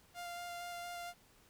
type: tone with vibrato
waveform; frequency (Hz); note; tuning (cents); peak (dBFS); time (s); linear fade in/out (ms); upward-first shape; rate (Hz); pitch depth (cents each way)
sawtooth; 698.5; F5; 0; -39; 0.14-1.14; 50; square; 4.3; 8
effects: pink hiss -66 dBFS RMS until 1.49 s